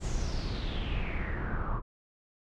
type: noise with low-pass filter sweep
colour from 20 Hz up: brown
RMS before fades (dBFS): -32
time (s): 0-1.82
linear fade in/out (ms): 50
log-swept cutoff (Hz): 7500 to 1100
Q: 5.3
effects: none